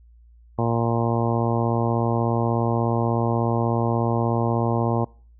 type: harmonic tone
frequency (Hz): 116.54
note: A#2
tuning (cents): 0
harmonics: 1 / 2 / 3 / 4 / 5 / 6 / 7 / 8 / 9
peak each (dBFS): -23 / -26 / -28 / -29 / -30 / -31 / -31 / -32 / -33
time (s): 0.58-5.05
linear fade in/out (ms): 10
effects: noise-tail reverb RT60 0.5 s tail -26 dB re dry + added 58 Hz sine -48 dBFS peak until 5.39 s